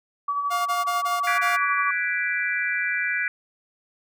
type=tone with tremolo; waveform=sine; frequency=1143 Hz; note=D6; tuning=47 cents flat; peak=-21 dBFS; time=0.28-1.91 s; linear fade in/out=5 ms; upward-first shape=sine; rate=12 Hz; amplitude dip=45%
type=tone bursts; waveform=sawtooth; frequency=706 Hz; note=F5; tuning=19 cents sharp; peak=-22 dBFS; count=6; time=0.5-1.57 s; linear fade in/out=20 ms; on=160 ms; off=22 ms
type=chord; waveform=sine; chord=G# half-diminished seventh; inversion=third; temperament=equal; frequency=1480 / 1661.2 / 1975.5 / 2349 Hz; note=F#6 / G#6 / B6 / D7; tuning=0 / 0 / 0 / 0 cents; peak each=-28 dBFS; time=1.27-3.28 s; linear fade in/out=2 ms
effects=none